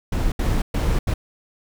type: noise bursts at uneven times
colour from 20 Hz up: brown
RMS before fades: -20 dBFS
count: 4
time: 0.12-0.32 / 0.39-0.62 / 0.74-0.99 / 1.07-1.14 s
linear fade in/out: 5 ms
effects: none